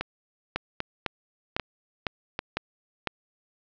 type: two click trains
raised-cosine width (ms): 0.3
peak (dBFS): -12 / -10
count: 4 / 6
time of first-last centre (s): 0.01-2.391 / 0.56-3.073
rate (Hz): 1.26 / 1.99
effects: low-pass 5000 Hz 12 dB/octave